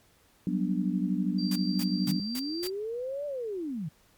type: chord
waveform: sine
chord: G major seventh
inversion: third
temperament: just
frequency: 183.75 / 196 / 245 / 294 Hz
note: F#3 / G3 / B3 / D4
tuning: -12 / 0 / -14 / +2 cents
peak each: -29 / -31 / -32 / -33 dBFS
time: 0.47-2.2 s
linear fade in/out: 2 ms
type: tone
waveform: sine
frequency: 4699 Hz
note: D8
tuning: in tune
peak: -36 dBFS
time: 1.38-2.7 s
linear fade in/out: 10 ms
type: noise bursts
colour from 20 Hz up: white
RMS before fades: -38 dBFS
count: 5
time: 1.51-2.675 s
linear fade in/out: 5 ms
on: 49 ms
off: 230 ms
type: linear two-way sweep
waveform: sine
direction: up then down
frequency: 140.4 to 592 to 140.4 Hz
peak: -31 dBFS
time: 2.07-3.89 s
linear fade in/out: 10 ms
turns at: 3.26 s
effects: pink hiss -63 dBFS RMS until 4.17 s + MP3 96 kbps